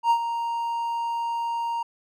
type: tone with ADSR envelope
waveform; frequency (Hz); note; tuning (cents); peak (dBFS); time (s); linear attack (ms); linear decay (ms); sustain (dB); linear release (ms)
triangle; 932; A#5; -1; -13; 0.03-1.83; 74; 76; -10; 7
effects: none